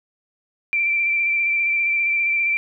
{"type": "tone with vibrato", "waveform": "sine", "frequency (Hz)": 2349, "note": "D7", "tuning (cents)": 0, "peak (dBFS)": -17, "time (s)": [0.73, 2.57], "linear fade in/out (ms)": 0, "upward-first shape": "square", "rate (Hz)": 15, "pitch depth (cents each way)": 17, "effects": []}